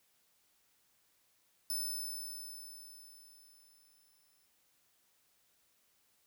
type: tone with exponential decay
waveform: 5% pulse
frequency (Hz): 5274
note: E8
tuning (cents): 0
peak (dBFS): -28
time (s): 1.7-4.46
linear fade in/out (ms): 1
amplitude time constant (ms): 600
effects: white hiss -73 dBFS RMS until 6.26 s